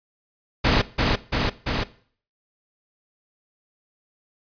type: noise with echo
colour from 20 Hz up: pink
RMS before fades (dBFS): -18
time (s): 0.64-0.82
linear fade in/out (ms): 10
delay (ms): 340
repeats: 3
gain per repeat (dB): -2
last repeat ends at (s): 1.84
effects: noise-tail reverb RT60 0.5 s tail -18 dB re dry + resampled to 11025 Hz